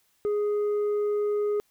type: tone with tanh clipping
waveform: triangle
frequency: 415.3 Hz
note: G#4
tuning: in tune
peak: -24 dBFS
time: 0.25-1.6 s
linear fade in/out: 0 ms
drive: 8 dB
effects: white hiss -68 dBFS RMS until 1.7 s